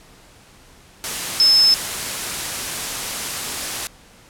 sine tone in noise, 5220 Hz, E8, 18 cents flat, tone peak -10 dBFS, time 1.4-1.74 s, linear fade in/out 0 ms, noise white, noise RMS -25 dBFS, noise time 1.04-3.87 s, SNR +12 dB, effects pink hiss -48 dBFS RMS until 4.29 s + low-pass 11000 Hz 12 dB/octave

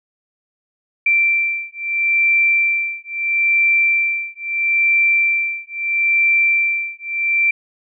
sine beating tone pair, 2349 / 2349.76 Hz, D7 / D7, 0 / 0 cents, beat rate 0.76 Hz, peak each -17 dBFS, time 1.06-7.51 s, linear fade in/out 5 ms, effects none

